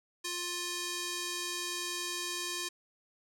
square tone with band-pass filter, 351.7 Hz, F4, 12 cents sharp, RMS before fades -37 dBFS, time 0.24-2.69 s, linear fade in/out 10 ms, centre 6000 Hz, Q 0.88, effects none

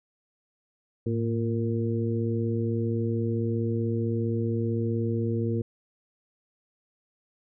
harmonic tone with a mistuned harmonic, 115.6 Hz, A#2, 14 cents flat, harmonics 1 / 2 / 3 / 4, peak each -27 / -30 / -32 / -33 dBFS, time 1.06-5.62 s, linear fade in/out 5 ms, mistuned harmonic 1, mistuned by -91 cents, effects none

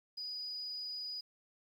sine tone, 4937 Hz, D#8, 14 cents flat, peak -39 dBFS, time 0.17-1.21 s, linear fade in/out 10 ms, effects 11-bit

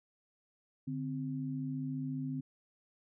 sine tone pair together, 146.5 / 261 Hz, D3 / C4, -4 / -4 cents, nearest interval minor seventh, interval 1000 cents, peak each -38 / -37 dBFS, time 0.87-2.41 s, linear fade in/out 10 ms, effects none

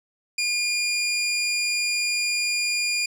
20% pulse tone, 2419 Hz, D#7, 49 cents flat, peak -17 dBFS, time 0.38-3.06 s, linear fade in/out 5 ms, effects low-pass 12000 Hz 12 dB/octave

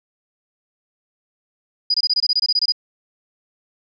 sine tone bursts, 4917 Hz, D#8, 21 cents flat, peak -14 dBFS, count 13, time 1.9-2.722 s, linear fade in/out 5 ms, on 42 ms, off 23 ms, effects none

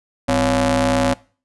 sawtooth ring-modulated tone, 150.7 Hz, D3, 45 cents sharp, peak -8 dBFS, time 0.28-1.14 s, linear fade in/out 10 ms, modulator 408 Hz, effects noise-tail reverb RT60 0.4 s tail -22 dB re dry + resampled to 24000 Hz

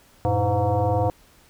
sine tone with frequency modulation, 301.6 Hz, D4, 46 cents sharp, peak -18 dBFS, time 0.25-1.1 s, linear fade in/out 0 ms, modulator 208 Hz, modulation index 2.6, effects pink hiss -55 dBFS RMS until 1.49 s

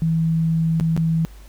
sine tone with dropouts, 162.8 Hz, E3, 21 cents flat, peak -16 dBFS, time 0.02-1.25 s, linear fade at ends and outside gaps 0 ms, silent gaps 0.799-0.809 / 0.965-0.976 s, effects added 50 Hz sine -39 dBFS peak until 1.48 s + pink hiss -51 dBFS RMS until 1.48 s

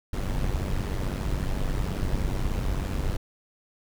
brown noise with amplitude modulation, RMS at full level -24 dBFS, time 0.13-3.17 s, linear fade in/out 5 ms, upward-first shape sine, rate 96.4 Hz, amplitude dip 70%, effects none

